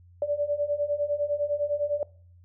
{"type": "beating tone pair", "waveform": "sine", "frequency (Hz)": [577, 586.9], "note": ["D5", "D5"], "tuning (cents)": [-31, -1], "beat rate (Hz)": 9.9, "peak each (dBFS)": [-29, -26], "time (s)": [0.22, 2.03], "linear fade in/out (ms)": 2, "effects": ["noise-tail reverb RT60 0.5 s tail -23 dB re dry", "added 88 Hz sine -51 dBFS peak until 2.44 s"]}